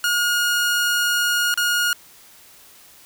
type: tone with dropouts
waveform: sawtooth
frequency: 1433 Hz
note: F6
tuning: 44 cents sharp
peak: -14 dBFS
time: 0.04-1.93 s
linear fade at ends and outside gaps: 1 ms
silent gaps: 1.541-1.575 s
effects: white hiss -48 dBFS RMS until 3.05 s